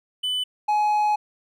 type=tone pair in turn; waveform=triangle; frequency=3000 / 841.8 Hz; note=F#7 / G#5; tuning=+23 / +23 cents; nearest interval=octave + minor seventh; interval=2200 cents; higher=first; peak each=-21 / -16 dBFS; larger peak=second; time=0.23-0.44 / 0.68-1.16 s; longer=second; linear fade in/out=10 ms; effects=none